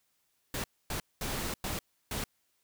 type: noise bursts at uneven times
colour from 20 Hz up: pink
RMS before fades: -35 dBFS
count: 5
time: 0.54-0.64 / 0.9-1 / 1.21-1.54 / 1.64-1.79 / 2.11-2.24 s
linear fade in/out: 2 ms
effects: white hiss -75 dBFS RMS until 2.63 s